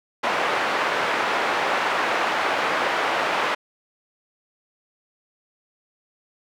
pink band-pass noise, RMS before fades -23 dBFS, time 0.23-3.55 s, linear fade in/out 10 ms, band 610 to 2100 Hz, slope 12 dB/octave, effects none

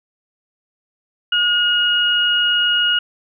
sine tone pair together, 1438.5 / 2877 Hz, F#6 / F#7, -49 / -49 cents, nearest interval octave, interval 1200 cents, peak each -18 / -15 dBFS, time 1.32-2.99 s, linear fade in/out 5 ms, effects none

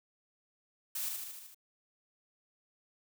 blue noise with echo, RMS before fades -37 dBFS, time 0.95-1.09 s, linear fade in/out 5 ms, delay 76 ms, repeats 6, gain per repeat -3 dB, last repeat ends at 1.546 s, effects none

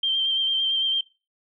sine tone with vibrato, 3152 Hz, G7, 9 cents sharp, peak -20 dBFS, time 0.03-1.01 s, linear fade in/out 5 ms, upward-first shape sine, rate 8.9 Hz, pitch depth 22 cents each way, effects noise-tail reverb RT60 0.3 s tail -21 dB re dry

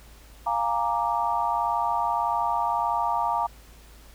sine chord, Bb dominant seventh, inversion second, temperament equal, 698.5 / 830.6 / 932.3 / 1174.7 Hz, F5 / Ab5 / Bb5 / D6, 0 / 0 / 0 / 0 cents, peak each -29 / -30 / -25 / -30 dBFS, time 0.46-3.47 s, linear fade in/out 10 ms, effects added 54 Hz sine -48 dBFS peak until 4.14 s + pink hiss -53 dBFS RMS until 4.14 s

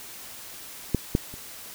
clicks, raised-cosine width 3 ms, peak -8 / -7 / -27 dBFS, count 3, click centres 0.947 / 1.151 / 1.34 s, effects white hiss -42 dBFS RMS until 1.74 s

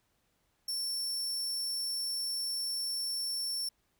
sawtooth tone, 5430 Hz, F8, 50 cents flat, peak -30 dBFS, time 0.68-3.69 s, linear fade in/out 5 ms, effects pink hiss -75 dBFS RMS until 3.99 s

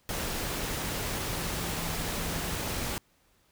sine tone in noise, 166.1 Hz, E3, 13 cents sharp, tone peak -39 dBFS, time 1.33-2.57 s, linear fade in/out 0 ms, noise pink, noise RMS -33 dBFS, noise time 0.09-2.98 s, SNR -9 dB, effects pink hiss -67 dBFS RMS until 3.51 s

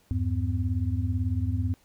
sine tone cluster, 82.4 / 100.5 / 254.4 Hz, E2 / G2 / C4, 0 / +44 / -48 cents, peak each -28 / -27 / -33 dBFS, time 0.11-1.74 s, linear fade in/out 0 ms, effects pink hiss -63 dBFS RMS until 1.84 s

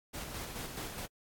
pink noise with tremolo, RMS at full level -41 dBFS, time 0.13-1.07 s, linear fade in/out 20 ms, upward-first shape square, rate 4.7 Hz, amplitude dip 35%, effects AAC 64 kbps

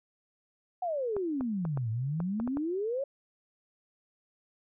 sine exponential two-way sweep, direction down then up, 750 to 107.7 to 569 Hz, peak -29 dBFS, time 0.82-3.04 s, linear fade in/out 5 ms, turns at 1.9 s
clicks, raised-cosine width 1 ms, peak -24 dBFS, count 8, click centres 1.166 / 1.409 / 1.652 / 1.774 / 2.203 / 2.4 / 2.476 / 2.571 s
effects none

